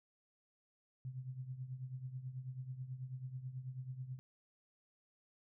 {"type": "tone with tremolo", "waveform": "sine", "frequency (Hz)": 128.9, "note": "C3", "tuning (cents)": -26, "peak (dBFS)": -39, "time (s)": [1.05, 4.19], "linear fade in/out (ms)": 0, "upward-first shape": "triangle", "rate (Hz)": 9.2, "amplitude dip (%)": 80, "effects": []}